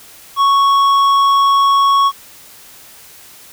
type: tone with tanh clipping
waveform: sine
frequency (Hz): 1108.7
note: C#6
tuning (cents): 0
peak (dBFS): -10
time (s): 0.36-2.12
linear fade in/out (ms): 50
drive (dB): 9
effects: white hiss -40 dBFS RMS until 3.52 s